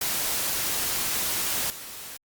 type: noise with level steps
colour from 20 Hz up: white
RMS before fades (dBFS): -27 / -39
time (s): 0.01-2.17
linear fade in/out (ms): 5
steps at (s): 1.7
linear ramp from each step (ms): 2
effects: Opus 48 kbps